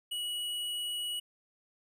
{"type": "tone", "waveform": "square", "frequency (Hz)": 2923, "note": "F#7", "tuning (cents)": -22, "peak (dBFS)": -34, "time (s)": [0.11, 1.2], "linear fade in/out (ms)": 10, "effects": []}